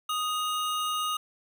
square tone pair together, 1244.5 / 2849 Hz, D#6 / F7, 0 / +34 cents, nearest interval octave + major second, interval 1434 cents, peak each -29 / -35 dBFS, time 0.09-1.17 s, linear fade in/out 5 ms, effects none

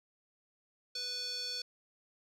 square tone with band-pass filter, 493.2 Hz, B4, 2 cents flat, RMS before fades -39 dBFS, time 0.95-1.62 s, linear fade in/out 5 ms, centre 4700 Hz, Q 7.7, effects none

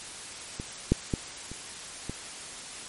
clicks, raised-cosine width 3 ms, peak -21 / -7 / -13 / -26 / -20 dBFS, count 5, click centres 0.599 / 0.92 / 1.138 / 1.516 / 2.096 s, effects white hiss -41 dBFS RMS until 2.88 s + MP3 48 kbps

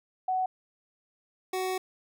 sine / 25% pulse tone pair in turn, 746 / 373 Hz, F#5 / F#4, +14 / +14 cents, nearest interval octave, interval 1200 cents, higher first, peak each -25 dBFS, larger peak neither, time 0.28-0.46 / 1.53-1.78 s, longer second, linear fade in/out 5 ms, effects none

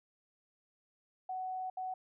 sine tone bursts at uneven times, 746 Hz, F#5, 14 cents sharp, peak -36 dBFS, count 2, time 1.29-1.7 / 1.77-1.94 s, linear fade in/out 5 ms, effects none

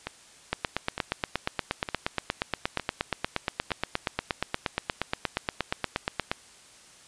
two click trains, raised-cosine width 0.3 ms, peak -9 / -15 dBFS, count 50 / 5, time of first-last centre 0.53-6.315 / 0.07-3.706 s, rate 8.47 / 1.1 Hz, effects white hiss -53 dBFS RMS until 7.07 s + resampled to 22050 Hz

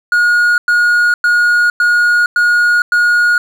triangle tone bursts, 1440 Hz, F#6, 47 cents flat, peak -6 dBFS, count 6, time 0.12-3.38 s, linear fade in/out 2 ms, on 460 ms, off 100 ms, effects none

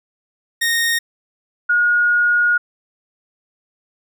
sawtooth / sine tone pair in turn, 1854 / 1439.5 Hz, A#6 / F#6, -10 / -48 cents, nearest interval major third, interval 438 cents, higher first, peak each -12 dBFS, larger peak neither, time 0.61-0.99 / 1.69-2.58 s, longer second, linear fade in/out 10 ms, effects none

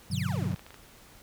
sine chord, G major seventh, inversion none, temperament just, 98 / 122.5 / 147 / 183.75 Hz, G2 / B2 / D3 / F#3, 0 / -14 / +2 / -12 cents, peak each -33 dBFS, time 0.1-0.55 s, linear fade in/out 10 ms
30% pulse exponential sweep, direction down, 5600 to 90.7 Hz, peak -35 dBFS, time 0.11-0.55 s, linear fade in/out 5 ms
clicks, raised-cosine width 0.3 ms, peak -31 dBFS, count 10, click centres 0.288 / 0.324 / 0.359 / 0.443 / 0.519 / 0.561 / 0.594 / 0.665 / 0.706 / 0.743 s
effects pink hiss -54 dBFS RMS until 1.22 s

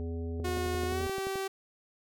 harmonic tone, 83.2 Hz, E2, 17 cents sharp, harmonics 1 / 3 / 5 / 7 / 9, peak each -34 / -40 / -41 / -53 / -57 dBFS, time 0-1.07 s, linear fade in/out 0 ms
click train, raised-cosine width 2 ms, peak -27 dBFS, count 12, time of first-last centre 0.4-1.357 s, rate 11.5 Hz
sawtooth tone with pitch glide, 362.5 to 386.3 Hz, F#4 to G4, -35 to -25 cents, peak -28 dBFS, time 0.44-1.48 s, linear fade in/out 10 ms, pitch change +110 cents, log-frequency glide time 0.86-1.04 s
effects none

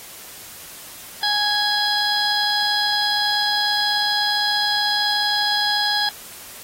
harmonic tone with a mistuned harmonic, 830.6 Hz, G#5, in tune, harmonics 1 / 2 / 4 / 5 / 6, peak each -24 / -24 / -24 / -24 / -24 dBFS, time 1.23-6.09 s, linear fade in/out 2 ms, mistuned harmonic 5, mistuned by -20 cents, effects white hiss -39 dBFS RMS until 6.63 s + AAC 48 kbps

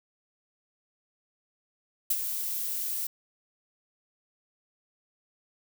violet noise with ADSR envelope, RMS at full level -24 dBFS, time 2.1-3.07 s, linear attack 6 ms, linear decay 48 ms, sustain -8 dB, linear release 4 ms, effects none

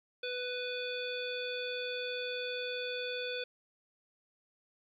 harmonic tone, 496.1 Hz, B4, 8 cents sharp, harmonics 1 / 3 / 5 / 7 / 9, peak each -38 / -43 / -42 / -42 / -48 dBFS, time 0.23-3.44 s, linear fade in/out 5 ms, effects 12-bit

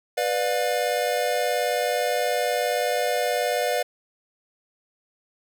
square chord, B diminished, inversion none, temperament just, 493.9 / 592.7 / 711.2 Hz, B4 / D5 / F5, 0 / +16 / +31 cents, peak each -27 dBFS, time 0.17-3.83 s, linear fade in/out 10 ms, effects none

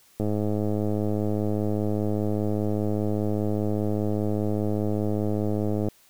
click train, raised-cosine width 2 ms, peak -14 dBFS, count 598, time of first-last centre 0.2-5.886 s, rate 105 Hz, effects white hiss -58 dBFS RMS until 6.09 s

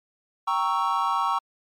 triangle chord, G diminished seventh, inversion none, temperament equal, 784 / 932.3 / 1108.7 / 1318.5 Hz, G5 / Bb5 / Db6 / Fb6, 0 / 0 / 0 / 0 cents, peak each -28 / -25 / -23 / -27 dBFS, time 0.47-1.39 s, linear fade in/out 10 ms, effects MP3 96 kbps

